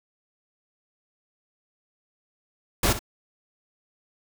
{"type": "noise with echo", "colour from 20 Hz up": "pink", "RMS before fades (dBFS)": -21, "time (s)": [2.83, 2.93], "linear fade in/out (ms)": 5, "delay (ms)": 62, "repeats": 1, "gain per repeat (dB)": -12, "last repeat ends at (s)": 2.992, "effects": []}